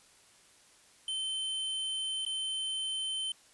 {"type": "tone with dropouts", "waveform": "square", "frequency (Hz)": 3084, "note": "G7", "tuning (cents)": -29, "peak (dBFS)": -33, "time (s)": [1.08, 3.32], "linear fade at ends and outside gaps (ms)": 2, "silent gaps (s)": [2.251, 2.263], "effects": ["white hiss -61 dBFS RMS until 3.53 s", "resampled to 24000 Hz"]}